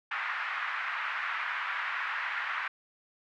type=band-pass noise; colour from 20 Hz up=white; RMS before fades=-34 dBFS; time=0.11-2.68 s; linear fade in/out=5 ms; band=1100 to 2000 Hz; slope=24 dB/octave; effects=none